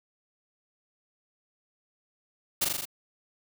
white noise with echo, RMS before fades -25 dBFS, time 2.61-2.65 s, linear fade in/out 10 ms, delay 41 ms, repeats 5, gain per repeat -2 dB, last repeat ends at 2.855 s, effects none

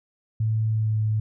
sine tone with pitch glide, 110 to 108.24 Hz, A2 to A2, 0 to -28 cents, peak -20 dBFS, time 0.4-1.2 s, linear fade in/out 5 ms, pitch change -28 cents, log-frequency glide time 0.69-0.99 s, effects none

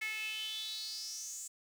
sawtooth tone with high-pass filter sweep, 434.5 Hz, A4, 22 cents flat, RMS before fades -41 dBFS, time 0.01-1.48 s, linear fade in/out 10 ms, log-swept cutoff 2100 to 7600 Hz, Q 7.5, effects none

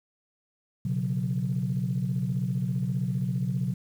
sine chord, B suspended second, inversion none, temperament equal with one note detuned, 123.47 / 138.59 / 182.03 Hz, B2 / C#3 / F#3, 0 / 0 / -28 cents, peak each -29 dBFS, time 0.85-3.74 s, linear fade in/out 5 ms, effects tanh soft clip ceiling -18 dBFS + 9-bit

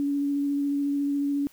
sine tone with vibrato, 283.6 Hz, C#4, 40 cents sharp, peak -23 dBFS, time 0-1.47 s, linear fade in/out 0 ms, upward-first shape square, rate 14 Hz, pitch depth 9 cents each way, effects white hiss -57 dBFS RMS until 1.52 s

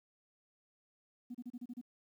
sine tone bursts, 244.3 Hz, B3, 19 cents flat, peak -40 dBFS, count 7, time 1.3-1.814 s, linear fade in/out 10 ms, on 46 ms, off 32 ms, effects tanh soft clip ceiling -37 dBFS + 12-bit

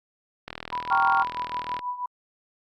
click train, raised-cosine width 0.3 ms, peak -18 dBFS, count 54, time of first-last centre 0.48-1.792 s, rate 40.4 Hz
sine tone with tremolo, 987.8 Hz, B5, in tune, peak -25 dBFS, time 0.72-2.06 s, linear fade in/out 5 ms, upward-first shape triangle, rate 6.2 Hz, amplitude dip 80%
sine chord, G half-diminished seventh, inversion none, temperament equal, 784 / 932.3 / 1108.7 / 1396.9 Hz, G5 / Bb5 / Db6 / F6, 0 / 0 / 0 / 0 cents, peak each -24 dBFS, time 0.9-1.24 s, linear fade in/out 20 ms
effects Opus 48 kbps

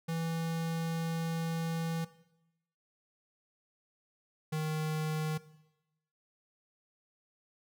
square tone pair in turn, 164.6 / 155.58 Hz, E3 / D#3, -2 / 0 cents, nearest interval minor second, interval 98 cents, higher first, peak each -33 / -32 dBFS, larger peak second, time 0.08-2.05 / 4.52-5.38 s, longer first, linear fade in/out 10 ms, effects noise-tail reverb RT60 0.9 s tail -17 dB re dry

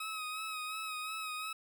20% pulse tone with vibrato, 1271 Hz, D#6, 36 cents sharp, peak -33 dBFS, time 0-1.53 s, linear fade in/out 5 ms, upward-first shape sine, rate 2.8 Hz, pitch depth 38 cents each way, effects none

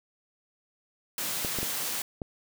white high-pass noise, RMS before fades -32 dBFS, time 1.18-2.02 s, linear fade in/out 2 ms, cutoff 110 Hz, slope 48 dB/octave
clicks, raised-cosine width 2 ms, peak -20 dBFS, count 4, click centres 1.448 / 1.587 / 1.63 / 2.218 s
effects none

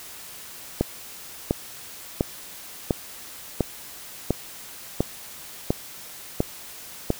click train, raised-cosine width 2 ms, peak -6 dBFS, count 10, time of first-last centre 0.81-7.104 s, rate 1.43 Hz, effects white hiss -41 dBFS RMS until 7.19 s

